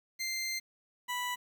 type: tone pair in turn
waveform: 20% pulse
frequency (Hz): 2089 / 985.9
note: C7 / B5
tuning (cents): -3 / -3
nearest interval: octave + minor second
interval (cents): 1300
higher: first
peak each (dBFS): -28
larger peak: neither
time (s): 0.19-0.6 / 1.08-1.36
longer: first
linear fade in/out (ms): 20
effects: 10-bit